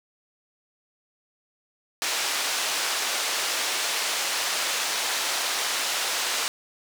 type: band-pass noise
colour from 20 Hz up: white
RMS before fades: -27 dBFS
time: 2.02-6.48 s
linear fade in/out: 0 ms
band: 510 to 6200 Hz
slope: 12 dB/octave
effects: none